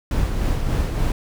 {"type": "noise with tremolo", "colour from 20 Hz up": "brown", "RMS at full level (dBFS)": -19, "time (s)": [0.11, 1.12], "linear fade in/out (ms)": 2, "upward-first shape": "sine", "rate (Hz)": 3.4, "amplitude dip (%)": 40, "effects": []}